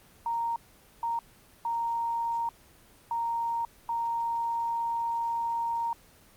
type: tone bursts at uneven times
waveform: sine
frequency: 929 Hz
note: A#5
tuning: 6 cents flat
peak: -27 dBFS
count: 5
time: 0.26-0.56 / 1.03-1.19 / 1.65-2.49 / 3.11-3.65 / 3.89-5.93 s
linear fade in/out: 2 ms
effects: pink hiss -57 dBFS RMS until 6.36 s + Opus 24 kbps